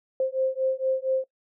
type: beating tone pair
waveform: sine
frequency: 523.3 / 527.6 Hz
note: C5 / C5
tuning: 0 / +14 cents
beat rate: 4.3 Hz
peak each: -26 dBFS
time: 0.2-1.24 s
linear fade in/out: 2 ms
effects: noise-tail reverb RT60 0.1 s tail -19 dB re dry